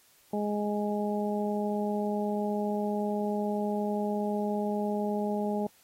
harmonic tone, 207.7 Hz, G#3, in tune, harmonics 1 / 2 / 3 / 4, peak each -30 / -33 / -35 / -36 dBFS, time 0.33-5.67 s, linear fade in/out 5 ms, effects white hiss -62 dBFS RMS until 5.83 s + AAC 48 kbps

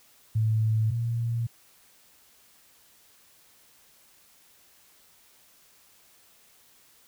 sine tone pair in turn, 110 / 116.7 Hz, A2 / A#2, 0 / +2 cents, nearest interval minor second, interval 102 cents, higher second, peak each -21 / -25 dBFS, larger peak first, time 0.35-0.91 / 0.91-1.47 s, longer neither, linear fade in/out 10 ms, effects white hiss -59 dBFS RMS until 7.07 s

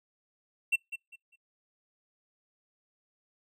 triangle tone with echo, 2708 Hz, E7, 46 cents sharp, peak -21 dBFS, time 0.72-0.76 s, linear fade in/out 10 ms, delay 200 ms, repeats 3, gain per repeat -12 dB, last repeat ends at 1.36 s, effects noise-tail reverb RT60 0.2 s tail -26 dB re dry

